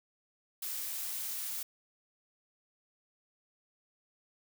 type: noise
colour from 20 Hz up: blue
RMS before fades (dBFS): -38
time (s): 0.62-1.63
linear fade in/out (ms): 5
effects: none